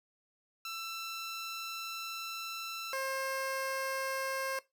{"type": "tone pair in turn", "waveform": "15% pulse", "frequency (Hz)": [1337, 533.4], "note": ["E6", "C5"], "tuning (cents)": [24, 33], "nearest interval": "octave + major third", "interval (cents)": 1591, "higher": "first", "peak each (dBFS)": [-32, -27], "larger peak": "second", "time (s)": [[0.65, 2.93], [2.93, 4.59]], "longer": "first", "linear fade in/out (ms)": 2, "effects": ["noise-tail reverb RT60 0.2 s tail -19 dB re dry"]}